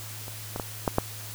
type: clicks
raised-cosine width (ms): 1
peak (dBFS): -26 / -18 / -16 / -9 / -7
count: 5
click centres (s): 0.281 / 0.561 / 0.598 / 0.878 / 0.984
effects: added 107 Hz sine -41 dBFS peak until 1.34 s + white hiss -41 dBFS RMS until 1.34 s